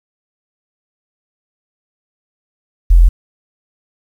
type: tone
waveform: sine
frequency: 42.62 Hz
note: F1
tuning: 41 cents flat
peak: -3 dBFS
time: 2.9-3.09 s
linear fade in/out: 10 ms
effects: 7-bit